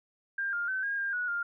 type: tone with pitch steps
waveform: sine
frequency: 1597 / 1407 / 1530 / 1626 / 1603 / 1463 / 1403 Hz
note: G6 / F6 / G6 / G#6 / G6 / F#6 / F6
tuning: +32 / +12 / -42 / -37 / +38 / -20 / +8 cents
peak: -29 dBFS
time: 0.38-1.43 s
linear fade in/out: 5 ms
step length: 150 ms
effects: none